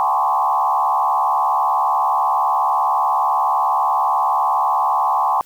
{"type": "tone with frequency modulation", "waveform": "sine", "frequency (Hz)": 940, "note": "A#5", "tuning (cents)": 14, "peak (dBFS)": -14, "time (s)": [0, 5.41], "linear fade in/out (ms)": 0, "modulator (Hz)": 71.8, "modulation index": 2.7, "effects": ["white hiss -50 dBFS RMS until 5.45 s"]}